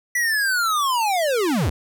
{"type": "linear sweep", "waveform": "square", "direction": "down", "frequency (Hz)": [1975.5, 56.7], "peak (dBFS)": -19, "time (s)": [0.15, 1.7], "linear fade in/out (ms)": 5, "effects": []}